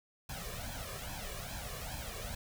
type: noise with flanger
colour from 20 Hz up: pink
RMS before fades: -42 dBFS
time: 0.29-2.35 s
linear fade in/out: 5 ms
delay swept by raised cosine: 1.2 to 1.76 ms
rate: 2.4 Hz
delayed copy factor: +0.8
effects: none